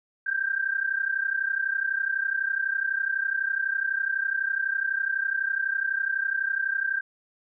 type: tone pair together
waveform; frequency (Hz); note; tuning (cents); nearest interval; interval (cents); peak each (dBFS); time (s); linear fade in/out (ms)
sine; 1566 / 1598; G6 / G6; -2 / +33; unison; 35; -27; 0.26-7.01; 10
effects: none